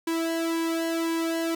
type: tone with flanger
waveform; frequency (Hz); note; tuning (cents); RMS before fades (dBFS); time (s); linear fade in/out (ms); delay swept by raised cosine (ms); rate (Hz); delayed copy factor
sawtooth; 329.6; E4; 0; -27; 0.07-1.55; 5; 1.6 to 2.21; 1.9; -0.9
effects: none